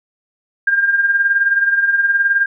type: tone with tremolo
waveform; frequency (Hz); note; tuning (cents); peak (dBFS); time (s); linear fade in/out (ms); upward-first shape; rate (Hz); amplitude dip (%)
sine; 1604; G6; +39; -9; 0.67-2.46; 5; sine; 19; 60
effects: none